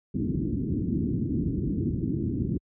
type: low-pass noise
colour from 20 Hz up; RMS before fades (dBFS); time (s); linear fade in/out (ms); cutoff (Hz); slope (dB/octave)
white; -27; 0.14-2.58; 10; 330; 48
effects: high-pass 60 Hz 12 dB/octave